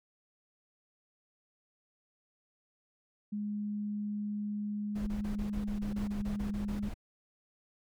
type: tone with pitch glide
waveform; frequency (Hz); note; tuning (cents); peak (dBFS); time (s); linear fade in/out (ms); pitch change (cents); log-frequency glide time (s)
sine; 207.7 to 205.2; G#3 to G#3; 0 to -21; -33; 3.32-6.89; 10; -21; 5.07-6.1
type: noise bursts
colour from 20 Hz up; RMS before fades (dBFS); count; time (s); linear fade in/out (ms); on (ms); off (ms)
brown; -39; 14; 4.95-6.942; 10; 120; 24
effects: none